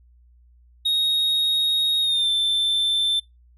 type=tone with pitch glide; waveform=triangle; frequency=3752 to 3548 Hz; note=A#7 to A7; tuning=+11 to +14 cents; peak=-17 dBFS; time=0.85-3.2 s; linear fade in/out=10 ms; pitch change=-97 cents; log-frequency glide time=2.01-2.29 s; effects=noise-tail reverb RT60 0.2 s tail -24 dB re dry + added 60 Hz sine -51 dBFS peak until 3.57 s